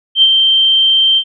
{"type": "tone with ADSR envelope", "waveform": "sine", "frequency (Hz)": 3136, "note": "G7", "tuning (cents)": 0, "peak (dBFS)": -3, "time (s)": [0.15, 1.24], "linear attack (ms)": 72, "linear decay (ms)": 51, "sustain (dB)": -4, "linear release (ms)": 69, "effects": []}